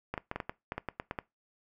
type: clicks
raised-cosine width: 0.5 ms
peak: -19 dBFS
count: 12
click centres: 0.14 / 0.178 / 0.314 / 0.36 / 0.402 / 0.495 / 0.721 / 0.78 / 0.887 / 0.999 / 1.111 / 1.188 s
effects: noise-tail reverb RT60 0.2 s tail -21 dB re dry